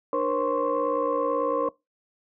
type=tone cluster; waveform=sine; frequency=299.8 / 478.8 / 537 / 1049 / 1118 Hz; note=D4 / A#4 / C5 / C6 / C#6; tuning=+36 / +46 / +45 / +4 / +14 cents; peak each=-31 / -27 / -26 / -29 / -32 dBFS; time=0.13-1.69 s; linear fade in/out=2 ms; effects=noise-tail reverb RT60 0.2 s tail -22 dB re dry + tanh soft clip ceiling -13 dBFS